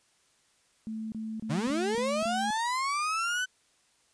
sine tone bursts, 220 Hz, A3, in tune, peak -33 dBFS, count 6, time 0.87-2.505 s, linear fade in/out 0 ms, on 250 ms, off 27 ms
35% pulse linear sweep, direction up, 127.8 to 1524 Hz, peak -26 dBFS, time 1.49-3.46 s, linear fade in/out 20 ms
effects white hiss -67 dBFS RMS until 4.13 s + resampled to 22050 Hz

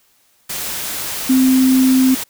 sine tone in noise, 260 Hz, C4, 11 cents flat, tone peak -9 dBFS, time 1.29-2.15 s, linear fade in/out 10 ms, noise white, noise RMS -24 dBFS, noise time 0.49-2.24 s, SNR +12 dB, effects white hiss -57 dBFS RMS until 2.29 s

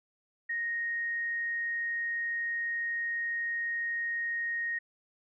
sine tone, 1866 Hz, A#6, 1 cent sharp, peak -30 dBFS, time 0.49-4.79 s, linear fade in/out 10 ms, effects none

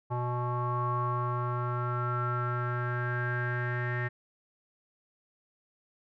square tone with low-pass filter sweep, 122.5 Hz, B2, 14 cents flat, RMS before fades -31 dBFS, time 0.1-4.09 s, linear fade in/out 20 ms, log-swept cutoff 970 to 1800 Hz, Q 9.8, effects none

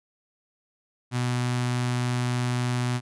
sawtooth tone with notch filter, 123.47 Hz, B2, in tune, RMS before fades -26 dBFS, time 1.11-3.01 s, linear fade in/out 50 ms, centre 480 Hz, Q 1.3, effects resampled to 24000 Hz

